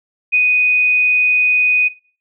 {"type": "tone", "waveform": "sine", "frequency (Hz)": 2489, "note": "D#7", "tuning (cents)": 0, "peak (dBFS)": -10, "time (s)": [0.32, 1.89], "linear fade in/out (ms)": 20, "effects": ["noise-tail reverb RT60 0.4 s tail -18 dB re dry"]}